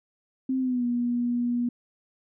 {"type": "tone with pitch glide", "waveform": "sine", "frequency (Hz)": [261.6, 241.3], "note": ["C4", "B3"], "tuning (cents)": [0, -40], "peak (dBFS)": -23, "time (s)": [0.49, 1.69], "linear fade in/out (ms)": 5, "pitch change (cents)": -140, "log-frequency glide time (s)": [0.59, 0.85], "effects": []}